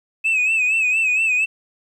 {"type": "tone with vibrato", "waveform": "sine", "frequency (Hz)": 2573, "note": "E7", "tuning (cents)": -43, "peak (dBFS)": -13, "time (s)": [0.24, 1.46], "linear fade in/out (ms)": 20, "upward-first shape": "sine", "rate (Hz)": 4.3, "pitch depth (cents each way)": 74, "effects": ["tanh soft clip ceiling -14 dBFS", "9-bit"]}